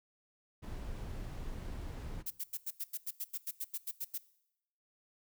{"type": "noise", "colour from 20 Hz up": "brown", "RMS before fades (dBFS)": -42, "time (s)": [0.62, 2.23], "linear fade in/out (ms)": 20}
{"type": "noise bursts", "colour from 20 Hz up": "violet", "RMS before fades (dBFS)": -38, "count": 15, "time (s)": [2.26, 4.182], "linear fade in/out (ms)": 10, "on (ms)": 46, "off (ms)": 88}
{"effects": ["noise-tail reverb RT60 0.8 s tail -19 dB re dry"]}